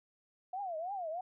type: tone with vibrato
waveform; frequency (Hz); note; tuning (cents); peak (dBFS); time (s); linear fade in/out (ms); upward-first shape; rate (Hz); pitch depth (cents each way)
sine; 712; F5; +33; -36; 0.53-1.21; 5; triangle; 3.1; 260
effects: none